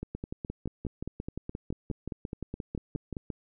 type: two click trains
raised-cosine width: 3 ms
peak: -22 / -22 dBFS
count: 16 / 19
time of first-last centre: 0.03-3.168 / 0.15-3.302 s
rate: 4.78 / 5.71 Hz
effects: none